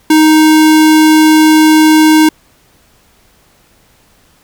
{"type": "tone", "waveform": "square", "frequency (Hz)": 311.8, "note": "D#4", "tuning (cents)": 4, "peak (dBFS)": -4, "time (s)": [0.1, 2.29], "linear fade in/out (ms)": 5, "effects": ["pink hiss -49 dBFS RMS until 4.43 s"]}